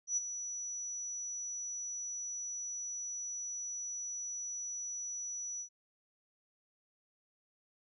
sine tone with ADSR envelope, 5900 Hz, F#8, 6 cents flat, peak -28 dBFS, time 0.07-5.69 s, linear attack 99 ms, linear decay 22 ms, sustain -10 dB, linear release 86 ms, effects none

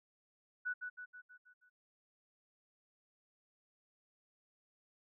sine tone with echo, 1480 Hz, F#6, in tune, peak -35 dBFS, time 0.65-0.74 s, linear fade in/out 20 ms, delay 160 ms, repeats 6, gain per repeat -5 dB, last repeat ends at 1.7 s, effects none

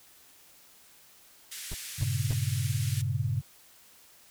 white band-pass noise, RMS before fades -41 dBFS, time 1.51-3.02 s, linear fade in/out 10 ms, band 1700 to 12000 Hz, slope 24 dB/octave
brown noise bursts, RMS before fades -35 dBFS, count 3, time 1.71-2.335 s, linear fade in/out 5 ms, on 35 ms, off 260 ms
sine chord, G diminished, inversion none, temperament equal with one note detuned, 98.62 / 116.54 / 138.59 Hz, G2 / Bb2 / Db3, +11 / 0 / 0 cents, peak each -31 dBFS, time 1.98-3.42 s, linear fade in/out 20 ms
effects white hiss -57 dBFS RMS until 4.3 s

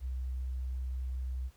sine tone, 63.9 Hz, C2, 40 cents flat, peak -33 dBFS, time 0-1.51 s, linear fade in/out 50 ms, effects pink hiss -66 dBFS RMS until 1.56 s

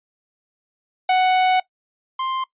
45% pulse tone pair in turn, 742 / 1049.3 Hz, F#5 / C6, +5 / +5 cents, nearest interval tritone, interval 600 cents, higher second, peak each -14 / -22 dBFS, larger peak first, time 1.09-1.6 / 2.19-2.44 s, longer first, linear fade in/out 5 ms, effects noise-tail reverb RT60 0.1 s tail -20 dB re dry + resampled to 8000 Hz

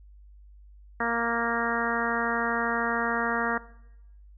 harmonic tone, 233.1 Hz, A#3, in tune, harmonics 1 / 2 / 3 / 4 / 5 / 6 / 7 / 8, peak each -33 / -33 / -33 / -33 / -33 / -33 / -33 / -33 dBFS, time 1-3.58 s, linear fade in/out 5 ms, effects noise-tail reverb RT60 0.9 s tail -19 dB re dry + added 50 Hz sine -48 dBFS peak until 4.37 s

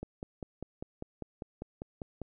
click train, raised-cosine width 2 ms, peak -25 dBFS, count 12, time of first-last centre 0.03-2.217 s, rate 5.03 Hz, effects none

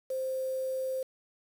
sine tone with quantisation, 523 Hz, C5, 1 cent flat, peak -30 dBFS, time 0.1-1.03 s, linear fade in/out 5 ms, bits 8, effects none

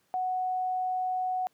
sine tone, 740 Hz, F#5, in tune, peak -27 dBFS, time 0.14-1.47 s, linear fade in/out 0 ms, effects pink hiss -70 dBFS RMS until 1.53 s + high-pass 150 Hz 12 dB/octave

